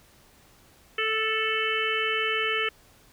harmonic tone with a mistuned harmonic, 440 Hz, A4, in tune, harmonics 1 / 3 / 4 / 5 / 6 / 7, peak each -31 / -31 / -31 / -31 / -31 / -31 dBFS, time 0.98-2.69 s, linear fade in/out 5 ms, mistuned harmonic 7, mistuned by -26 cents, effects pink hiss -57 dBFS RMS until 3.12 s

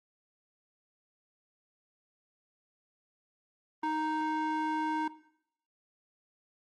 square tone with band-pass filter, 311.1 Hz, D#4, in tune, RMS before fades -32 dBFS, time 3.83-5.08 s, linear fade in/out 5 ms, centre 920 Hz, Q 1.7, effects noise-tail reverb RT60 0.7 s tail -17 dB re dry + Opus 24 kbps

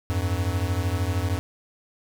square beating tone pair, 86.8 / 99.8 Hz, F2 / G2, -10 / +32 cents, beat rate 13 Hz, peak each -26 / -27 dBFS, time 0.1-1.39 s, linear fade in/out 0 ms, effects none

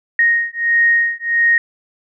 sine beating tone pair, 1864.7 / 1866.2 Hz, A#6 / A#6, 0 / +1 cents, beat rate 1.5 Hz, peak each -15 dBFS, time 0.19-1.58 s, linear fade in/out 2 ms, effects none

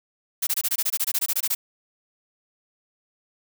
blue noise bursts, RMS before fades -23 dBFS, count 16, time 0.42-1.55 s, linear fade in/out 10 ms, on 50 ms, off 22 ms, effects none

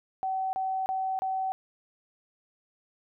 sine tone bursts, 761 Hz, F#5, 48 cents sharp, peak -27 dBFS, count 4, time 0.23-1.52 s, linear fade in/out 0 ms, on 300 ms, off 30 ms, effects none

